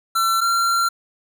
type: tone pair in turn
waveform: square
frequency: 1350 / 1370.4 Hz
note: E6 / F6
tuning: +41 / -33 cents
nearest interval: unison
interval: 26 cents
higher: second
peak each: -17 dBFS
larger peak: neither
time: 0.15-0.41 / 0.41-0.89 s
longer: second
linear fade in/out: 10 ms
effects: none